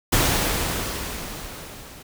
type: noise with level ramp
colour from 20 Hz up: pink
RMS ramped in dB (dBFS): -18 to -43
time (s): 0.12-2.03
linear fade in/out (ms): 10
effects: none